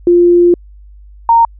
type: tone pair in turn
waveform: sine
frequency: 349.2 / 924.2 Hz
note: F4 / A#5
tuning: 0 / -15 cents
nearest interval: octave + perfect fourth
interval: 1685 cents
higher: second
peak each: -4 dBFS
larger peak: neither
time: 0.07-0.54 / 1.29-1.45 s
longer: first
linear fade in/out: 2 ms
effects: added 50 Hz sine -34 dBFS peak until 1.59 s